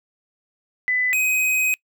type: tone pair in turn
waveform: sine / square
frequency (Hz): 2001 / 2517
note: B6 / D#7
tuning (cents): +22 / +19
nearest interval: major third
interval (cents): 397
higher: second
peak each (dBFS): -18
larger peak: neither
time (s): 0.88-1.13 / 1.13-1.74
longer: second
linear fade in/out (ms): 0
effects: noise-tail reverb RT60 0.1 s tail -25 dB re dry